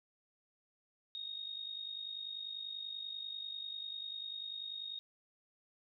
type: tone with amplitude modulation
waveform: sine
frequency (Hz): 3729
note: A#7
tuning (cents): 0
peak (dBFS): -38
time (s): 1.15-4.99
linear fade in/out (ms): 0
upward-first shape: sine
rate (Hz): 50.2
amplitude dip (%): 65
effects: none